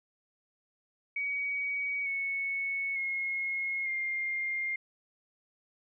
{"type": "tone with pitch steps", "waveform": "sine", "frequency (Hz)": [2258, 2209, 2161, 2114], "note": ["C#7", "C#7", "C#7", "C7"], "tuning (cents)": [31, -7, -45, 17], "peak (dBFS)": -30, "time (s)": [1.16, 4.76], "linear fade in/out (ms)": 5, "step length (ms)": 900, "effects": []}